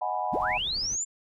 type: chord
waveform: sine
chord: G# minor seventh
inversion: second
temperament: equal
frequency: 622.3 / 740 / 830.6 / 987.8 Hz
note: D#5 / F#5 / G#5 / B5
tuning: 0 / 0 / 0 / 0 cents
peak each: -36 / -30 / -32 / -33 dBFS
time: 0.01-0.58 s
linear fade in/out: 10 ms
type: noise with tremolo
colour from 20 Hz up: brown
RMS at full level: -42 dBFS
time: 0.32-0.97 s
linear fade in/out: 20 ms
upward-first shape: sine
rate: 12 Hz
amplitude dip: 40%
type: linear sweep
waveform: sine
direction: up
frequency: 55 to 7380 Hz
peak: -27 dBFS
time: 0.32-1.05 s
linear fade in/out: 20 ms
effects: none